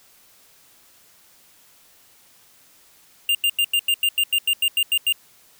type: tone bursts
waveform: square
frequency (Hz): 2800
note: F7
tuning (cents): +4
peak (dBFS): -17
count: 13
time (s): 3.29-5.125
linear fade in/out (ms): 2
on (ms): 59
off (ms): 89
effects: white hiss -54 dBFS RMS until 5.59 s